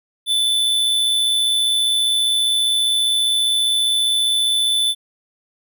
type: tone with amplitude modulation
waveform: square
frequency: 3505 Hz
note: A7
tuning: 7 cents flat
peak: -14 dBFS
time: 0.26-4.95 s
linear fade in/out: 50 ms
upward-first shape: sine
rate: 120 Hz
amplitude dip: 40%
effects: none